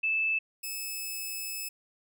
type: tone pair in turn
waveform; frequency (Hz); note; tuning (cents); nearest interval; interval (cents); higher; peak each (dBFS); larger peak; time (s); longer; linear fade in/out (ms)
sine / 5% pulse; 2628 / 2599; E7 / E7; -6 / -25; unison; 19; first; -25; neither; 0.03-0.39 / 0.63-1.69; second; 10
effects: none